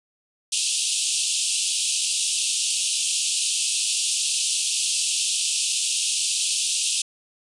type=band-pass noise; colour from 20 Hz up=white; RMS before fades=-24 dBFS; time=0.52-7.02 s; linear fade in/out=5 ms; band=2600 to 10000 Hz; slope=96 dB/octave; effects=resampled to 24000 Hz